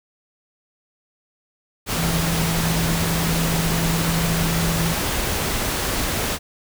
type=tone in noise; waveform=sine; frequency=165.5 Hz; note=E3; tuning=7 cents sharp; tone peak=-21 dBFS; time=1.95-4.96 s; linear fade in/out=50 ms; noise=pink; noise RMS=-23 dBFS; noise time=1.86-6.39 s; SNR=-1 dB; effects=none